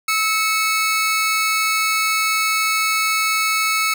sawtooth tone pair together, 1300 / 2207 Hz, E6 / C#7, -24 / -8 cents, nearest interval major sixth, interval 916 cents, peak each -16 dBFS, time 0.08-3.94 s, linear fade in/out 5 ms, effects none

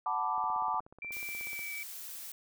sine chord, B minor seventh, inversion second, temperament equal, 740 / 880 / 987.8 / 1174.7 Hz, F#5 / A5 / B5 / D6, 0 / 0 / 0 / 0 cents, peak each -37 / -34 / -36 / -34 dBFS, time 0.06-0.8 s, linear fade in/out 2 ms
click train, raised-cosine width 1 ms, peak -38 dBFS, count 21, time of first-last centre 0.38-1.592 s, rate 16.5 Hz
sine tone with pitch glide, 2349 to 2299 Hz, D7 to D7, 0 to -37 cents, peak -38 dBFS, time 1.02-1.83 s, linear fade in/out 2 ms, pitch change -37 cents, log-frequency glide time 1.16-1.7 s
blue noise, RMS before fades -44 dBFS, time 1.12-2.32 s, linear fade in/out 2 ms
effects none

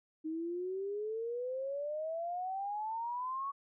sine exponential sweep, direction up, 311.1 to 1126 Hz, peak -35 dBFS, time 0.24-3.52 s, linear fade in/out 20 ms, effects none

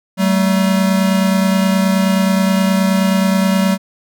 square tone pair together, 190.53 / 220 Hz, G3 / A3, -49 / 0 cents, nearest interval major second, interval 249 cents, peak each -13 / -19 dBFS, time 0.17-3.78 s, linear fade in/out 50 ms, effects none

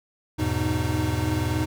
square tone cluster, 82.7 / 103.9 / 124.9 / 308.5 Hz, E2 / G#2 / B2 / D#4, +6 / +1 / +20 / -15 cents, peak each -29 dBFS, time 0.38-1.66 s, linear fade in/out 20 ms, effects none

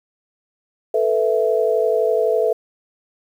sine chord, A suspended second, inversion none, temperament equal with one note detuned, 440 / 491.9 / 659.3 Hz, A4 / B4 / E5, 0 / -7 / 0 cents, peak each -18 / -20 / -20 dBFS, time 0.94-2.53 s, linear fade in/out 5 ms, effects 8-bit

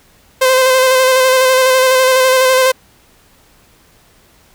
sawtooth tone with vibrato, 518 Hz, C5, 17 cents flat, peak -4 dBFS, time 0.41-2.72 s, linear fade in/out 10 ms, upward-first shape square, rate 12 Hz, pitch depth 20 cents each way, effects pink hiss -49 dBFS RMS until 4.54 s

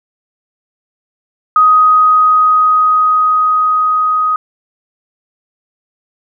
sine tone with level ramp, 1253 Hz, D#6, 12 cents sharp, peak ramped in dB -4 to -10 dBFS, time 1.56-4.36 s, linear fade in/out 2 ms, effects none

